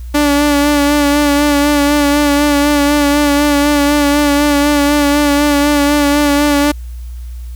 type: tone with vibrato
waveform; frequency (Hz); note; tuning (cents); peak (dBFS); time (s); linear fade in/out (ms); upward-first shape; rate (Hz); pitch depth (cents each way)
sawtooth; 289.7; D4; -24; -5; 0.14-6.72; 10; sine; 4; 30
effects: added 60 Hz sine -23 dBFS peak until 7.55 s + white hiss -47 dBFS RMS until 7.55 s